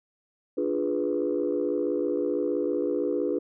sine chord, D diminished seventh, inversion none, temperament equal, 293.7 / 349.2 / 415.3 / 493.9 Hz, D4 / F4 / Ab4 / Cb5, 0 / 0 / 0 / 0 cents, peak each -29 dBFS, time 0.57-3.39 s, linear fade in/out 10 ms, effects tanh soft clip ceiling -16 dBFS

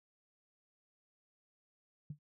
sine tone with exponential decay, 148.2 Hz, D3, 16 cents sharp, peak -36 dBFS, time 2.1-2.19 s, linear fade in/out 5 ms, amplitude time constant 18 ms, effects tanh soft clip ceiling -33 dBFS

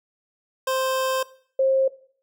25% pulse / sine tone pair in turn, 523.3 / 532.8 Hz, C5 / C5, 0 / +31 cents, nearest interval unison, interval 31 cents, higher second, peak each -18 / -16 dBFS, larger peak second, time 0.67-1.23 / 1.59-1.88 s, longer first, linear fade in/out 5 ms, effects noise-tail reverb RT60 0.5 s tail -18 dB re dry

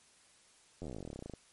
slowing click train, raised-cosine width 2 ms, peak -30 dBFS, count 24, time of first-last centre 0.82-1.337 s, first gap 11 ms, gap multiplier 1.06, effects white hiss -64 dBFS RMS until 1.52 s + MP3 48 kbps

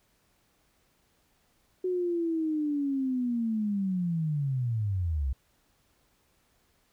sine linear sweep, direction down, 370 to 62 Hz, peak -26 dBFS, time 1.84-5.33 s, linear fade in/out 5 ms, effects pink hiss -69 dBFS RMS until 6.92 s

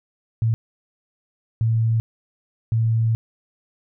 sine tone bursts at uneven times, 113.2 Hz, A2, 50 cents sharp, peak -16 dBFS, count 3, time 0.42-0.54 / 1.61-2 / 2.72-3.15 s, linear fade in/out 0 ms, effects none

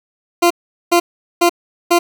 20% pulse tone bursts, 345.9 Hz, F4, 17 cents flat, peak -4 dBFS, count 4, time 0.42-1.99 s, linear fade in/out 10 ms, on 85 ms, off 410 ms, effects none

